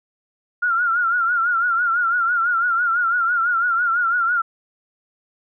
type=tone with vibrato; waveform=sine; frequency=1400 Hz; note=F6; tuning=4 cents sharp; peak=-16 dBFS; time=0.62-4.42 s; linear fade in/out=10 ms; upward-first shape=triangle; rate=6 Hz; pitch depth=100 cents each way; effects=none